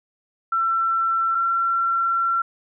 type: tone pair in turn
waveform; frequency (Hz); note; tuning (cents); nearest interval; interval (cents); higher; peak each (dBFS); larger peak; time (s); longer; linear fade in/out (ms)
sine; 1345 / 1359.1; E6 / F6; +34 / -48; unison; 18; second; -18; neither; 0.52-1.35 / 1.35-2.42; second; 5
effects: none